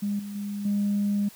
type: tone with level steps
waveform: sine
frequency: 203.5 Hz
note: G#3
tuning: 35 cents flat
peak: -24 / -33 / -29 / -21 dBFS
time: 0.02-1.29 s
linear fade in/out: 10 ms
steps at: 0.19 / 0.35 / 0.65 s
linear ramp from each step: 5 ms
effects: tanh soft clip ceiling -18 dBFS + white hiss -50 dBFS RMS until 1.35 s